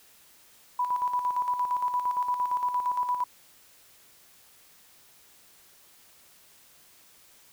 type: tone with tremolo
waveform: sine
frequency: 987.8 Hz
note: B5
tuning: in tune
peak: -23 dBFS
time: 0.79-3.24 s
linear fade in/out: 5 ms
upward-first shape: square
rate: 8.7 Hz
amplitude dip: 55%
effects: white hiss -57 dBFS RMS until 7.52 s